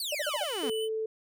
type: exponential sweep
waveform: sawtooth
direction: down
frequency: 4699 to 226.6 Hz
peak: -29 dBFS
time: 0-0.7 s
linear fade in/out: 2 ms
type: tone bursts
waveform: sine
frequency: 595 Hz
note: D5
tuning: 22 cents sharp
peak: -29 dBFS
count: 5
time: 0.12-0.438 s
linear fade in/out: 5 ms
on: 30 ms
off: 42 ms
type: tone with vibrato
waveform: square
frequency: 3000 Hz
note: F#7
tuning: 23 cents sharp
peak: -36 dBFS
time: 0.2-0.89 s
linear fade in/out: 50 ms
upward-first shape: square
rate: 4.9 Hz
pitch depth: 12 cents each way
type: tone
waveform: sine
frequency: 440 Hz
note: A4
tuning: in tune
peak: -29 dBFS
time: 0.63-1.06 s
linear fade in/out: 5 ms
effects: none